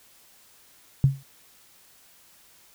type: tone with exponential decay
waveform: sine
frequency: 136.3 Hz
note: C#3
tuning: 29 cents flat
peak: -11 dBFS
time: 1.04-1.23 s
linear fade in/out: 0 ms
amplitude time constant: 40 ms
effects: white hiss -56 dBFS RMS until 2.74 s